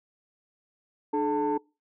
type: tone cluster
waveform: sine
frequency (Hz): 298.5 / 429.2 / 894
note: D4 / A4 / A5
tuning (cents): +28 / -43 / +27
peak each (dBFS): -27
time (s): 1.13-1.58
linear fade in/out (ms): 10
effects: noise-tail reverb RT60 0.3 s tail -25 dB re dry + tanh soft clip ceiling -18 dBFS